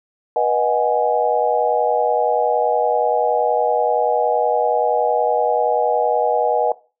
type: chord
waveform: sine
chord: G# minor seventh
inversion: first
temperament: equal with one note detuned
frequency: 486.5 / 622.3 / 740 / 830.6 Hz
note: B4 / D#5 / F#5 / G#5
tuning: -26 / 0 / 0 / 0 cents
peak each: -20 dBFS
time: 0.36-6.72 s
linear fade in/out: 2 ms
effects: noise-tail reverb RT60 0.3 s tail -18 dB re dry